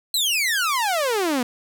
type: exponential sweep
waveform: sawtooth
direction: down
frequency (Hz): 4186 to 234.9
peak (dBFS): -16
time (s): 0.14-1.43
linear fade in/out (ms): 2
effects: none